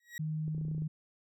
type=tone with exponential growth; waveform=40% pulse; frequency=1906 Hz; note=A#6; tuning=38 cents sharp; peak=-36 dBFS; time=0-0.18 s; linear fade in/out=2 ms; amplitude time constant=38 ms
type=tone; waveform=sine; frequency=155.56 Hz; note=D#3; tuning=in tune; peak=-32 dBFS; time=0.19-0.88 s; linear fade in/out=10 ms
type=clicks; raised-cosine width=3 ms; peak=-34 dBFS; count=10; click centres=0.48 / 0.548 / 0.581 / 0.613 / 0.651 / 0.683 / 0.714 / 0.748 / 0.781 / 0.821 s
effects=none